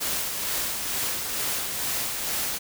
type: noise with tremolo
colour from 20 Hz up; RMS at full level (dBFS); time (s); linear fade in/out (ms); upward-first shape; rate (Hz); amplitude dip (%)
white; -27; 0-2.59; 20; sine; 2.2; 35
effects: none